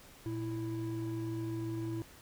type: tone pair together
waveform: triangle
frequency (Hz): 116.53 / 329.6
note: A#2 / E4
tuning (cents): 0 / 0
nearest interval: octave + tritone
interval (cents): 1800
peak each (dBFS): -36 / -35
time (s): 0.26-2.02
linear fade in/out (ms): 0
effects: pink hiss -56 dBFS RMS until 2.21 s